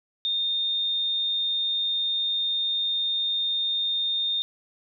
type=tone; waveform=sine; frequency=3649 Hz; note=A#7; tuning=38 cents flat; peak=-23 dBFS; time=0.25-4.42 s; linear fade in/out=0 ms; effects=none